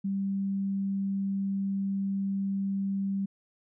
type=tone; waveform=sine; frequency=196 Hz; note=G3; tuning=in tune; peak=-27 dBFS; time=0.04-3.26 s; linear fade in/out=10 ms; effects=none